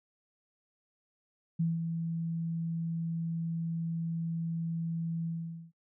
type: tone with ADSR envelope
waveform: sine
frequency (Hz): 165.6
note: E3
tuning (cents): +8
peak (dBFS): -25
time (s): 1.59-5.72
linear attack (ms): 12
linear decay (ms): 180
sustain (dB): -6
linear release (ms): 460
effects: noise-tail reverb RT60 0.1 s tail -26 dB re dry